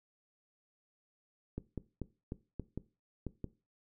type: clicks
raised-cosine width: 3 ms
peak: -25 dBFS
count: 8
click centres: 1.58 / 1.777 / 2.017 / 2.321 / 2.597 / 2.776 / 3.267 / 3.443 s
effects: noise-tail reverb RT60 0.3 s tail -18 dB re dry